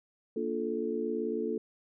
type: chord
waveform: sine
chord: Bb major seventh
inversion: none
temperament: just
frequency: 233.1 / 291.4 / 349.6 / 437 Hz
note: Bb3 / D4 / F4 / A4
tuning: 0 / -13 / +2 / -12 cents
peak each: -36 / -38 / -36 / -33 dBFS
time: 0.36-1.58 s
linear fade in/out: 5 ms
effects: none